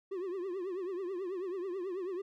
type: tone with vibrato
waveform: triangle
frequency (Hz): 370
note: F#4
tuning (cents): 0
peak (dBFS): -33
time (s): 0.11-2.22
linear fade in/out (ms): 10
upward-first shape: triangle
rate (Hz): 9.2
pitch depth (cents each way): 150
effects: none